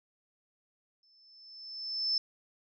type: tone with exponential growth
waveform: sine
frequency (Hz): 5274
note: E8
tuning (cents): 0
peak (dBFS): -25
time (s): 1.03-2.18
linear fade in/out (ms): 2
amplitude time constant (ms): 250
effects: none